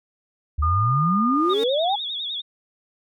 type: exponential sweep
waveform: sine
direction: up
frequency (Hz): 69.7 to 841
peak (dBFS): -19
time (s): 0.58-1.96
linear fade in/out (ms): 10
type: tone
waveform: sine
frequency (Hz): 1217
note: D#6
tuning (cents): -39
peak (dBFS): -20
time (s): 0.62-1.54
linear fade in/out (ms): 10
type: tone with exponential growth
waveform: sawtooth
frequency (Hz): 277.5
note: C#4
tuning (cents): +2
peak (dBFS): -24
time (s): 1.18-1.64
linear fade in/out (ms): 5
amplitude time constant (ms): 100
type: tone with vibrato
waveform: sine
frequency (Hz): 3541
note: A7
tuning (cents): +10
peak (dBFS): -26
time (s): 1.49-2.42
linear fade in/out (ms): 20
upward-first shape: sine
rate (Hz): 9.9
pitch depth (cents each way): 110
effects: none